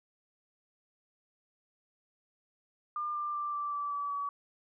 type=tone with pitch steps; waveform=sine; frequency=1200 / 1189.6 / 1179.4 / 1169.2 / 1159.1 / 1149.1 / 1139.2 Hz; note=D6 / D6 / D6 / D6 / D6 / D6 / C#6; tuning=+37 / +22 / +7 / -8 / -23 / -38 / +47 cents; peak=-32 dBFS; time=2.96-4.29 s; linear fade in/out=2 ms; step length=190 ms; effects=none